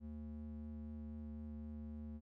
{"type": "ring-modulated tone", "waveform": "triangle", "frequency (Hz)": 149.9, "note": "D3", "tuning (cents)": 36, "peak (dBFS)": -40, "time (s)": [0, 2.21], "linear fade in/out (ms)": 50, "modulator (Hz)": 74, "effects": []}